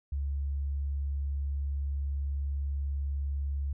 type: tone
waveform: sine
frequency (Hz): 70.1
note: C#2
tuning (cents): +20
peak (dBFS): -29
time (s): 0.12-3.73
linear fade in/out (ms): 5
effects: none